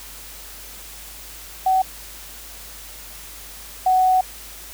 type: tone pair in turn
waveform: sine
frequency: 755 / 744.6 Hz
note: F#5 / F#5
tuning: +35 / +11 cents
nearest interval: unison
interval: 24 cents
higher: first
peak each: -14 / -13 dBFS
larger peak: second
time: 1.66-1.82 / 3.86-4.21 s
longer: second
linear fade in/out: 5 ms
effects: added 50 Hz sine -44 dBFS peak until 4.73 s + white hiss -39 dBFS RMS until 4.73 s